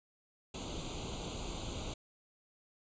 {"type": "noise with comb filter", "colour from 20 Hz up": "pink", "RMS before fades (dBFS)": -41, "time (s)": [0.54, 1.94], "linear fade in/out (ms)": 5, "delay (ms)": 0.28, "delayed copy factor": 0.95, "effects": ["resampled to 16000 Hz"]}